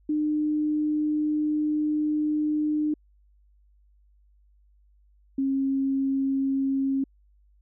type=tone pair in turn; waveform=sine; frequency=302.7 / 270.7 Hz; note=D#4 / C#4; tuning=-48 / -41 cents; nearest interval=major second; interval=193 cents; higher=first; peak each=-22 dBFS; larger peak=neither; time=0.09-2.94 / 5.38-7.04 s; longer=first; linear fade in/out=5 ms; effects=added 50 Hz sine -57 dBFS peak until 7.61 s